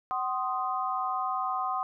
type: chord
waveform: sine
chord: C diminished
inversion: second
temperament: equal with one note detuned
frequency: 755.5 / 1046.5 / 1244.5 Hz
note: Gb5 / C6 / Eb6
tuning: +36 / 0 / 0 cents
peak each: -32 dBFS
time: 0.11-1.83 s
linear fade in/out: 0 ms
effects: none